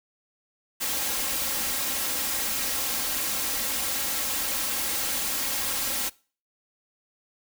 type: noise with comb filter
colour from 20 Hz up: white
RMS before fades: -28 dBFS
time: 0.8-6.1 s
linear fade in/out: 20 ms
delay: 3.7 ms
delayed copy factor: +0.6
effects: noise-tail reverb RT60 0.4 s tail -23 dB re dry